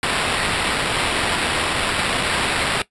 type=noise with sample-and-hold; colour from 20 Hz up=violet; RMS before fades=-21 dBFS; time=0.03-2.82 s; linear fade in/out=2 ms; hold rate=6300 Hz; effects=noise-tail reverb RT60 0.1 s tail -17 dB re dry + resampled to 24000 Hz